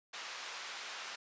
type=band-pass noise; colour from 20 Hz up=pink; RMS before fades=-45 dBFS; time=0.13-1.16 s; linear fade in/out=10 ms; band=1100 to 5800 Hz; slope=12 dB/octave; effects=resampled to 16000 Hz